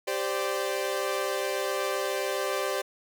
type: chord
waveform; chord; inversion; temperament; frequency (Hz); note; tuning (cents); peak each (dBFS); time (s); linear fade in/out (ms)
sawtooth; G suspended fourth; none; equal with one note detuned; 392 / 519.9 / 587.3; G4 / C5 / D5; 0 / -11 / 0; -28; 0.07-2.82; 10
effects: none